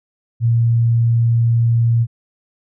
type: tone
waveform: sine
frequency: 116.54 Hz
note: A#2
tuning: in tune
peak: -11 dBFS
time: 0.4-2.07 s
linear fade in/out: 50 ms
effects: none